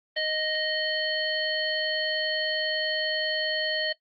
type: harmonic tone with a mistuned harmonic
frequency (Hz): 622.3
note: D#5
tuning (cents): 0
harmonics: 1 / 3 / 5 / 7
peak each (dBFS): -31 / -31 / -31 / -31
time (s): 0.16-3.93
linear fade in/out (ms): 10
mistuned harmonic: 5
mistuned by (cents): -18
effects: noise-tail reverb RT60 0.1 s tail -17 dB re dry + Opus 24 kbps